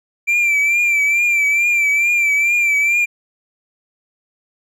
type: tone with vibrato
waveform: triangle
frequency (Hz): 2350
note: D7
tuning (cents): +1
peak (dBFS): -11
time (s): 0.27-3.06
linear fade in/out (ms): 20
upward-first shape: triangle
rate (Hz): 2.3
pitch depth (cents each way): 62
effects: none